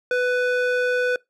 square tone with band-pass filter, 496.9 Hz, B4, 11 cents sharp, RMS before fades -21 dBFS, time 0.11-1.16 s, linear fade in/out 2 ms, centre 1100 Hz, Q 1.7, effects noise-tail reverb RT60 0.2 s tail -24 dB re dry

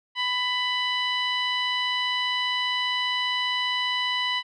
15% pulse tone with low-pass filter, 995 Hz, B5, 13 cents sharp, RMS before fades -26 dBFS, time 0.15-4.43 s, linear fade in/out 50 ms, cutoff 3400 Hz, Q 2, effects none

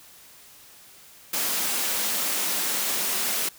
white high-pass noise, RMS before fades -26 dBFS, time 1.33-3.49 s, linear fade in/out 5 ms, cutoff 170 Hz, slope 48 dB/octave, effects white hiss -50 dBFS RMS until 3.58 s

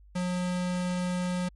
square tone, 180 Hz, F#3, 47 cents flat, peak -28 dBFS, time 0.15-1.49 s, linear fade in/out 10 ms, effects added 50 Hz sine -51 dBFS peak until 1.55 s + MP3 48 kbps

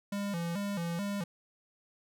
square tone with vibrato, 185 Hz, F#3, in tune, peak -33 dBFS, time 0.12-1.24 s, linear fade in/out 5 ms, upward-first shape square, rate 2.3 Hz, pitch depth 150 cents each way, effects none

